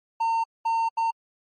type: tone bursts at uneven times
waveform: triangle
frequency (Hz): 910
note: A#5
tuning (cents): -42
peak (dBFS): -19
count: 3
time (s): 0.2-0.44 / 0.65-0.89 / 0.97-1.11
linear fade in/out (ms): 10
effects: MP3 32 kbps